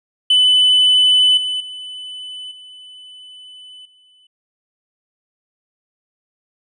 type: tone with level steps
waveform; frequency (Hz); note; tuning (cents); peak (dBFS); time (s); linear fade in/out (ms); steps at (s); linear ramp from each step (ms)
triangle; 3004; F#7; +26; -7 / -17 / -27 / -35 / -48; 0.3-4.27; 5; 1.37 / 1.6 / 2.51 / 3.85; 5
effects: tanh soft clip ceiling -3 dBFS + resampled to 24000 Hz